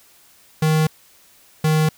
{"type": "tone pair in turn", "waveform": "square", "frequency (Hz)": [156.4, 155.86], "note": ["D#3", "D#3"], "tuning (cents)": [9, 3], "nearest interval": "unison", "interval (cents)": 6, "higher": "first", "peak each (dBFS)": -15, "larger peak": "neither", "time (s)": [[0.62, 0.87], [1.64, 1.89]], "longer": "neither", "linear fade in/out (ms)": 5, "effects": ["white hiss -52 dBFS RMS until 1.97 s"]}